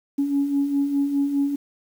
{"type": "beating tone pair", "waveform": "sine", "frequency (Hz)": [277.2, 282.1], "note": ["C#4", "C#4"], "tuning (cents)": [0, 30], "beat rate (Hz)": 4.9, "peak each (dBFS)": [-27, -19], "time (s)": [0.18, 1.56], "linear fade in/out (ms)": 10, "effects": ["tanh soft clip ceiling -13 dBFS", "8-bit"]}